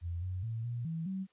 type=tone with pitch steps; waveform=sine; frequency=85.7 / 91.9 / 113.3 / 119.4 / 163.3 / 190.5 Hz; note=F2 / F#2 / A#2 / A#2 / E3 / G3; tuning=-32 / -11 / -49 / +42 / -16 / -49 cents; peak=-34 dBFS; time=0.01-1.27 s; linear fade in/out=50 ms; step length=210 ms; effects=white hiss -71 dBFS RMS until 1.32 s + resampled to 8000 Hz